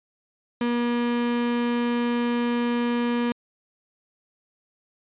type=tone; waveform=35% pulse; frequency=239.3 Hz; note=A#3; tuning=46 cents sharp; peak=-20 dBFS; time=0.61-3.32 s; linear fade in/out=2 ms; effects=resampled to 8000 Hz